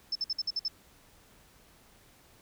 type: tone bursts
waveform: sine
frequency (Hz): 5274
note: E8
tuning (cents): 0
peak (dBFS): -28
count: 7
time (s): 0.12-0.682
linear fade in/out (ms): 5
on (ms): 34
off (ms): 54
effects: pink hiss -60 dBFS RMS until 2.41 s